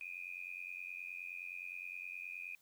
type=tone with amplitude modulation; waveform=sine; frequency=2464 Hz; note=D#7; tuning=17 cents flat; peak=-39 dBFS; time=0.01-2.55 s; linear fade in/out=0 ms; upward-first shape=sine; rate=89.6 Hz; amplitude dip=100%; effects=white hiss -71 dBFS RMS until 2.61 s